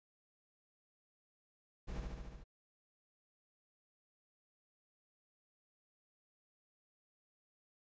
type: noise with echo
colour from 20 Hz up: brown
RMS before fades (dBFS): -42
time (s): 1.87-2.01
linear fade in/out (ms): 20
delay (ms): 72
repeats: 6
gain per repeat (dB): -2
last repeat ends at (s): 2.442
effects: resampled to 16000 Hz